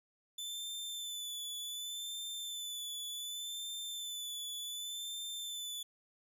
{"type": "tone with vibrato", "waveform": "sawtooth", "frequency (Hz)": 3511, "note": "A7", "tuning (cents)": -4, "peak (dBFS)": -37, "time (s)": [0.38, 5.83], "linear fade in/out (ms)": 5, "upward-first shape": "sine", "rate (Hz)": 0.67, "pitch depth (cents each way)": 32, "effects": ["12-bit"]}